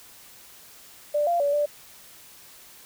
sine tone with pitch steps, 590 / 691 / 572 / 587 Hz, D5 / F5 / D5 / D5, +8 / -19 / -46 / -1 cents, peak -20 dBFS, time 1.14-1.66 s, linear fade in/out 10 ms, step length 130 ms, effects white hiss -49 dBFS RMS until 2.85 s

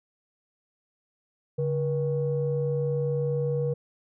sine tone pair together, 142.56 / 480 Hz, C#3 / B4, +49 / -49 cents, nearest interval octave + major sixth, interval 2102 cents, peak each -26 dBFS, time 1.58-3.74 s, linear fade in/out 10 ms, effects tanh soft clip ceiling -17 dBFS

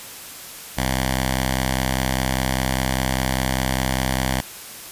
5% pulse tone with notch filter, 65 Hz, C2, 11 cents flat, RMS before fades -22 dBFS, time 0.77-4.41 s, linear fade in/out 10 ms, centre 410 Hz, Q 0.79, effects white hiss -37 dBFS RMS until 4.91 s + resampled to 32000 Hz

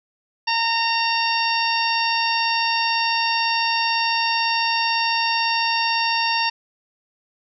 harmonic tone, 918 Hz, A#5, 27 cents flat, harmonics 1 / 2 / 3 / 4 / 5 / 6, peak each -22 / -27 / -24 / -31 / -27 / -27 dBFS, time 0.47-6.5 s, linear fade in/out 10 ms, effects none

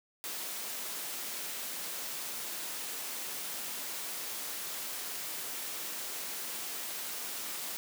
white high-pass noise, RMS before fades -39 dBFS, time 0.24-7.77 s, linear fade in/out 0 ms, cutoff 210 Hz, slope 12 dB/octave, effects none

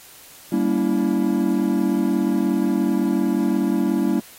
triangle chord, G diminished seventh, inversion none, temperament equal with one note detuned, 196 / 233.1 / 284 / 329.6 Hz, G3 / Bb3 / Db4 / Fb4, 0 / 0 / +42 / 0 cents, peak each -21 dBFS, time 0.52-4.2 s, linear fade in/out 5 ms, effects white hiss -45 dBFS RMS until 4.38 s + AAC 48 kbps

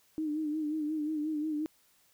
sine tone with vibrato, 305.9 Hz, D#4, 29 cents flat, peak -30 dBFS, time 0.18-1.66 s, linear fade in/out 0 ms, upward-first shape sine, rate 5.6 Hz, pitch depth 57 cents each way, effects white hiss -67 dBFS RMS until 2.13 s

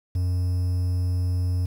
triangle tone with quantisation, 90 Hz, F#2, 47 cents flat, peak -19 dBFS, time 0.15-1.66 s, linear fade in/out 5 ms, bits 8, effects none

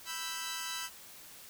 10% pulse chord, E minor, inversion second, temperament equal, 987.8 / 1318.5 / 1568 Hz, B5 / E6 / G6, 0 / 0 / 0 cents, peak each -33 dBFS, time 0.05-0.9 s, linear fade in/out 50 ms, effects white hiss -52 dBFS RMS until 1.49 s

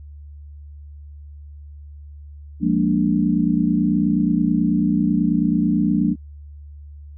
sine chord, Bb dominant seventh, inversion second, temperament equal with one note detuned, 174.61 / 204.4 / 233.1 / 293.7 Hz, F3 / Ab3 / Bb3 / D4, 0 / -27 / 0 / 0 cents, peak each -21 dBFS, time 2.6-6.16 s, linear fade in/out 50 ms, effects added 73 Hz sine -36 dBFS peak until 7.17 s

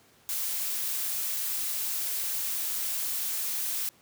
blue noise, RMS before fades -31 dBFS, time 0.29-3.89 s, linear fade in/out 0 ms, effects pink hiss -60 dBFS RMS until 4.01 s + high-pass 100 Hz 12 dB/octave

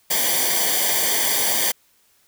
white noise with comb filter, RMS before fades -20 dBFS, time 0.1-1.72 s, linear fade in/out 10 ms, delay 0.75 ms, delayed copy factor -0.85, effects white hiss -60 dBFS RMS until 2.27 s

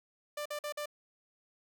sawtooth tone bursts, 592 Hz, D5, 14 cents sharp, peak -32 dBFS, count 4, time 0.37-0.858 s, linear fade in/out 5 ms, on 86 ms, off 48 ms, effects none

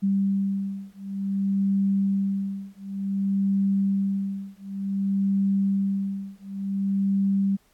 sine beating tone pair, 196 / 196.55 Hz, G3 / G3, 0 / +5 cents, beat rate 0.55 Hz, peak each -25 dBFS, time 0.02-7.57 s, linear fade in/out 20 ms, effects pink hiss -64 dBFS RMS until 7.73 s + AAC 64 kbps

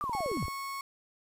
sine linear sweep, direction down, 1219 to 49.99 Hz, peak -31 dBFS, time 0.01-0.46 s, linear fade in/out 0 ms
click train, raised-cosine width 2 ms, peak -28 dBFS, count 9, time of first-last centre 0.04-0.482 s, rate 18.1 Hz
35% pulse tone, 1100 Hz, C#6, 14 cents flat, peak -34 dBFS, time 0.13-0.81 s, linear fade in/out 2 ms
effects resampled to 32000 Hz + 9-bit

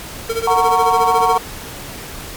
square tone with tremolo, 455.7 Hz, A#4, 39 cents flat, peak -16 dBFS, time 0.29-1.38 s, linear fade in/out 10 ms, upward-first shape sine, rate 14 Hz, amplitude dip 85%
sine chord, F# major, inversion none, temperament just, 740 / 925 / 1110 Hz, F#5 / A#5 / C#6, 0 / -14 / +2 cents, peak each -16 dBFS, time 0.47-1.38 s, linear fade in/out 5 ms
effects pink hiss -31 dBFS RMS until 2.36 s + MP3 96 kbps

